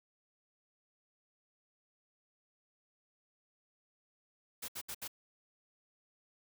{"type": "noise bursts", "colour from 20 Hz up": "white", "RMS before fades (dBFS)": -42, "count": 4, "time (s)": [4.62, 5.079], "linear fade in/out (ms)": 10, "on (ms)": 63, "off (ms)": 69, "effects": []}